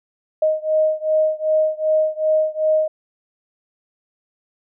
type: beating tone pair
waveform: sine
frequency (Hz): 622.3 / 624.9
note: D#5 / D#5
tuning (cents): 0 / +7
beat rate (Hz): 2.6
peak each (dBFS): -18 / -19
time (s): 0.42-2.88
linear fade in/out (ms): 5
effects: none